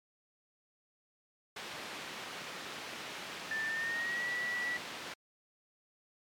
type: band-pass noise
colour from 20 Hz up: white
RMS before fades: -44 dBFS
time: 1.56-5.14 s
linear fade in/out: 5 ms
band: 150 to 3200 Hz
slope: 12 dB/octave
type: tone with pitch glide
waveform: sine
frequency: 1774 to 1945.8 Hz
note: A6 to B6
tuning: +14 to -26 cents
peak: -33 dBFS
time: 3.51-4.77 s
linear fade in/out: 2 ms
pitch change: +160 cents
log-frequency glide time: 3.64-4.27 s
effects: MP3 96 kbps